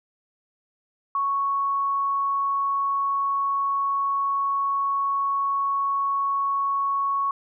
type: tone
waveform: sine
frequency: 1108.7 Hz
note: C#6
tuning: in tune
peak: -21 dBFS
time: 1.15-7.31 s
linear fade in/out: 2 ms
effects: none